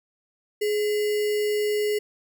sine tone with sample-and-hold, 420 Hz, G#4, 19 cents sharp, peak -21 dBFS, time 0.61-1.99 s, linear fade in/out 10 ms, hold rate 2450 Hz, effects none

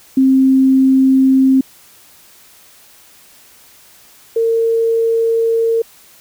sine tone pair in turn, 264.8 / 456.2 Hz, C4 / A#4, +21 / -37 cents, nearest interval major sixth, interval 942 cents, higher second, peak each -7 / -11 dBFS, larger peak first, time 0.17-1.61 / 4.36-5.82 s, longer second, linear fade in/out 5 ms, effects white hiss -45 dBFS RMS until 6.2 s

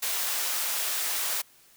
white high-pass noise, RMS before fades -29 dBFS, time 0.02-1.42 s, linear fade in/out 10 ms, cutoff 590 Hz, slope 12 dB/octave, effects white hiss -58 dBFS RMS until 1.76 s

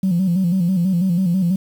sine tone with vibrato, 180.8 Hz, F#3, 40 cents flat, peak -13 dBFS, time 0.03-1.56 s, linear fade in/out 5 ms, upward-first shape square, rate 6.1 Hz, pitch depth 88 cents each way, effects tanh soft clip ceiling -11 dBFS + 7-bit

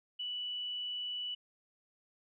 sine tone, 2960 Hz, F#7, in tune, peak -36 dBFS, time 0.19-1.35 s, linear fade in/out 10 ms, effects none

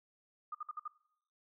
sine tone bursts, 1223 Hz, D#6, 30 cents flat, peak -38 dBFS, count 5, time 0.52-0.879 s, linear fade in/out 5 ms, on 27 ms, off 56 ms, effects noise-tail reverb RT60 0.7 s tail -19 dB re dry

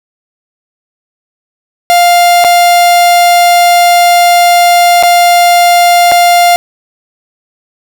45% pulse tone with dropouts, 700 Hz, F5, 4 cents sharp, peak -3 dBFS, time 1.9-6.56 s, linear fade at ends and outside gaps 0 ms, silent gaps 2.441-2.447 / 5.027-5.034 / 6.116-6.12 s, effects none

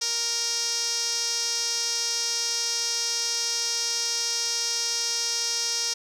sawtooth tone with band-pass filter, 466.2 Hz, A#4, in tune, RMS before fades -27 dBFS, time 0.01-5.94 s, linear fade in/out 10 ms, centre 5500 Hz, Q 5.2, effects none

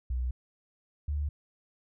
sine tone pair in turn, 62.2 / 73.22 Hz, B1 / D2, +13 / -5 cents, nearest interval minor third, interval 282 cents, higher second, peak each -28 / -28 dBFS, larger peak neither, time 0.1-0.31 / 1.08-1.29 s, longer neither, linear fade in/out 5 ms, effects none

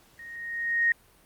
sine tone with level ramp, 1864.7 Hz, A#6, in tune, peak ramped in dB -42 to -18 dBFS, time 0.19-0.92 s, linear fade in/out 2 ms, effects pink hiss -59 dBFS RMS until 1.25 s + Opus 48 kbps

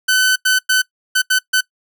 sawtooth tone bursts at uneven times, 1514 Hz, F#6, 39 cents sharp, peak -8 dBFS, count 6, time 0.08-0.36 / 0.45-0.59 / 0.69-0.82 / 1.15-1.22 / 1.3-1.39 / 1.53-1.61 s, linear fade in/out 10 ms, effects noise-tail reverb RT60 0.1 s tail -21 dB re dry

